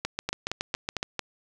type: two click trains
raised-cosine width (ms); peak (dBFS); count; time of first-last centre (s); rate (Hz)
0.2; -11 / -11; 8 / 5; 0.05-1.029 / 0.29-1.193; 7.15 / 4.43
effects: none